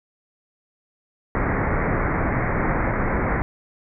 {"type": "low-pass noise", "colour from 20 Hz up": "pink", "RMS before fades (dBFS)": -22, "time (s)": [1.35, 3.42], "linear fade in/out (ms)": 0, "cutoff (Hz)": 2200, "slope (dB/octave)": 96, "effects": []}